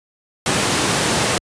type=high-pass noise; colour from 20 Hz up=pink; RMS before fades=-18 dBFS; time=0.46-1.38 s; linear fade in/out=2 ms; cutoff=120 Hz; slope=12 dB/octave; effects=high-pass 60 Hz 12 dB/octave + resampled to 22050 Hz